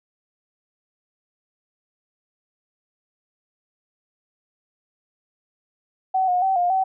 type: tone with pitch steps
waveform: sine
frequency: 756 / 721 / 767 / 708 / 762 Hz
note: F#5 / F#5 / G5 / F5 / G5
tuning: +37 / -45 / -38 / +23 / -49 cents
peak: -17 dBFS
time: 6.14-6.84 s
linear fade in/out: 10 ms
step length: 140 ms
effects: none